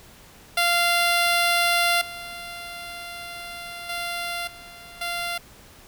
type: tone with level steps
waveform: 10% pulse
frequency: 693 Hz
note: F5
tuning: 14 cents flat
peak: -10 / -26 / -19 / -34 / -18 dBFS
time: 0.57-5.38 s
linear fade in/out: 5 ms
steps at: 2.01 / 3.89 / 4.47 / 5.01 s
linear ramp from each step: 5 ms
effects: pink hiss -49 dBFS RMS until 5.87 s